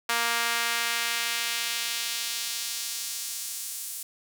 sawtooth tone with high-pass filter sweep, 233.7 Hz, A#3, 5 cents sharp, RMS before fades -30 dBFS, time 0.09-4.03 s, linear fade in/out 5 ms, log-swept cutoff 1200 to 9100 Hz, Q 0.91, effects none

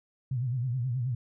sine tone with vibrato, 124.8 Hz, B2, 19 cents sharp, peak -27 dBFS, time 0.31-1.15 s, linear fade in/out 5 ms, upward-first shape sine, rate 9.4 Hz, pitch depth 120 cents each way, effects none

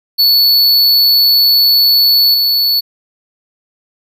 square tone with level steps, 4435 Hz, C#8, in tune, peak -7 / -10 dBFS, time 0.18-2.81 s, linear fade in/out 20 ms, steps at 2.34 s, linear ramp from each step 2 ms, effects none

